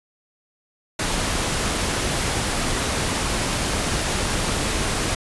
pink noise, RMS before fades -23 dBFS, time 0.99-5.15 s, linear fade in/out 5 ms, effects resampled to 24000 Hz

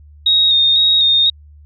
sine tone with vibrato, 3726 Hz, A#7, 2 cents flat, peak -9 dBFS, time 0.26-1.3 s, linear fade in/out 5 ms, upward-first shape square, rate 2 Hz, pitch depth 22 cents each way, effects added 74 Hz sine -39 dBFS peak until 1.65 s

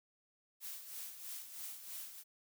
blue noise with tremolo, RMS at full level -45 dBFS, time 0.6-2.24 s, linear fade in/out 50 ms, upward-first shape sine, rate 3.1 Hz, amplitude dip 60%, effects none

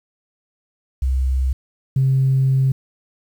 sine tone pair in turn, 65.41 / 133.26 Hz, C2 / C3, 0 / +32 cents, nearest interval octave, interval 1232 cents, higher second, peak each -15 / -12 dBFS, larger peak second, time 1.02-1.53 / 1.96-2.72 s, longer second, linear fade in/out 5 ms, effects tanh soft clip ceiling -9 dBFS + 8-bit

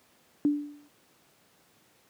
sine tone with exponential decay, 292.3 Hz, D4, 8 cents flat, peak -18 dBFS, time 0.45-0.88 s, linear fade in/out 0 ms, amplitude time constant 92 ms, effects pink hiss -63 dBFS RMS until 2.09 s + high-pass 150 Hz 12 dB/octave

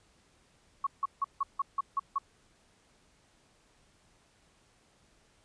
sine tone bursts, 1108.7 Hz, C#6, in tune, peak -26 dBFS, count 8, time 0.84-2.184 s, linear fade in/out 5 ms, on 28 ms, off 160 ms, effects pink hiss -66 dBFS RMS until 5.44 s + resampled to 22050 Hz

